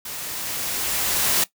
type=noise with level ramp; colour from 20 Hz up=white; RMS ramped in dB=-33 to -19 dBFS; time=0.05-1.44 s; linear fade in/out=5 ms; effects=noise-tail reverb RT60 0.1 s tail -17 dB re dry